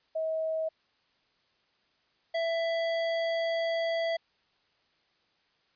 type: tone pair in turn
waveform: sine / square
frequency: 639 / 663.4 Hz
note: D#5 / E5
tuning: +46 / +11 cents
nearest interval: minor second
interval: 65 cents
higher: second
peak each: -28 dBFS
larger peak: neither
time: 0.15-0.69 / 2.34-4.17 s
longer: second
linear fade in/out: 10 ms
effects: white hiss -70 dBFS RMS until 5.75 s + resampled to 11025 Hz